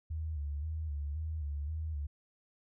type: tone with vibrato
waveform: sine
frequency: 75.6 Hz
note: D#2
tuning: 49 cents flat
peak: -34 dBFS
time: 0.1-2.07 s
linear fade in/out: 10 ms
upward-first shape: square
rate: 1.9 Hz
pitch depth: 76 cents each way
effects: none